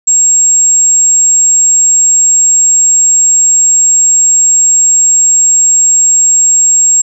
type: tone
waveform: sine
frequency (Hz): 7560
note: A#8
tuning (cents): +23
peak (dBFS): -4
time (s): 0.07-7.02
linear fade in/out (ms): 10
effects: none